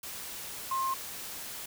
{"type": "tone in noise", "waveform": "sine", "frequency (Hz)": 1061, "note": "C6", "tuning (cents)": 24, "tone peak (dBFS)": -28, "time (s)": [0.71, 0.94], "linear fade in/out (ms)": 5, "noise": "white", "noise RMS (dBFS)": -41, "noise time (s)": [0.03, 1.66], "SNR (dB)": 10, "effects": []}